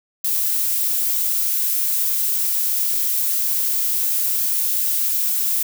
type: noise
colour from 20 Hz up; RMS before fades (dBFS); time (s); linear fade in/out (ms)
violet; -20; 0.24-5.63; 5
effects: none